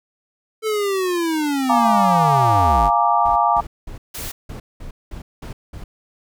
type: linear sweep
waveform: square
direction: down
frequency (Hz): 443.9 to 40.31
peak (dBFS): -19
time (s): 0.62-2.91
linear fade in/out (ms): 50
type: chord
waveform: sine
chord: Bb dominant seventh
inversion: second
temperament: equal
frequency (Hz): 698.5 / 830.6 / 932.3 / 1174.7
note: F5 / Ab5 / Bb5 / D6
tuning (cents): 0 / 0 / 0 / 0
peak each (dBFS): -19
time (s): 1.69-3.61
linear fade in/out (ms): 10
type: noise bursts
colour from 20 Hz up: brown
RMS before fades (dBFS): -32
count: 9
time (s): 3.25-5.84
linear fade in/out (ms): 5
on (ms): 110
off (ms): 200
type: noise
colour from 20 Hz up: white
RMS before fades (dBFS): -31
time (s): 4.14-4.32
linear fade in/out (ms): 10
effects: none